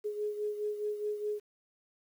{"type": "beating tone pair", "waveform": "sine", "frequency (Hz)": [418.7, 423.5], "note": ["G#4", "G#4"], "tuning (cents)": [14, 34], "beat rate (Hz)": 4.8, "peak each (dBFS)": [-33, -40], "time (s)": [0.04, 1.4], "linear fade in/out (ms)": 20, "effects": ["10-bit"]}